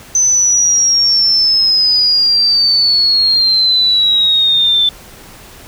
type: exponential sweep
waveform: sine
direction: down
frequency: 6130 to 3520 Hz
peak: -8 dBFS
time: 0.15-4.89 s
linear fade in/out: 2 ms
effects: pink hiss -37 dBFS RMS until 5.67 s